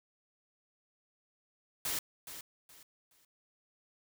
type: noise with echo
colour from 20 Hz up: white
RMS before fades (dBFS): -35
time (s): 1.85-1.99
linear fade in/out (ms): 2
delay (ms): 420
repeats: 3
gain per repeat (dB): -11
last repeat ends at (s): 3.25
effects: none